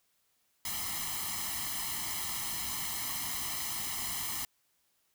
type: noise with comb filter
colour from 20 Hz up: white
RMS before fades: -36 dBFS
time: 0.65-4.45 s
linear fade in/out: 2 ms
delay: 0.98 ms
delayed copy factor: +0.95
effects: white hiss -74 dBFS RMS until 5.14 s